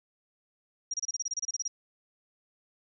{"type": "tone bursts", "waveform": "sine", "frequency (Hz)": 5700, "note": "F8", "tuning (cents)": 34, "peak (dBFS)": -29, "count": 14, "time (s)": [0.91, 1.68], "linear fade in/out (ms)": 5, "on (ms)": 29, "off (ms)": 28, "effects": []}